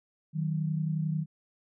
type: tone pair together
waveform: sine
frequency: 155.56 / 186.82 Hz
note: D#3 / F#3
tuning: 0 / +17 cents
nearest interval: minor third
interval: 317 cents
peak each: -28 / -34 dBFS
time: 0.33-1.26 s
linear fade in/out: 50 ms
effects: none